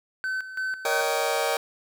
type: tone with tremolo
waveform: triangle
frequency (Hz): 1526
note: G6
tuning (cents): -47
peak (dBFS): -24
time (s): 0.24-1.01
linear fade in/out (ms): 0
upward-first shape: square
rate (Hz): 3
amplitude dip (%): 70
type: chord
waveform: sawtooth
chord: Eb dominant seventh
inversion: second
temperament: just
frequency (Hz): 466.7 / 560 / 622.3 / 777.8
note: Bb4 / Db5 / Eb5 / G5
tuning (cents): +2 / +18 / 0 / -14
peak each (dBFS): -25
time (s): 0.85-1.57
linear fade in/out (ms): 2
effects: none